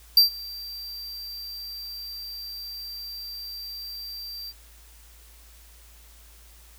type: tone with ADSR envelope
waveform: square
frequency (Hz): 4699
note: D8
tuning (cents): 0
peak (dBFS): -11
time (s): 0.17-4.53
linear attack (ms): 3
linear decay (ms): 120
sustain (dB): -24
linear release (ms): 40
effects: added 56 Hz sine -50 dBFS peak until 6.78 s + white hiss -54 dBFS RMS until 6.78 s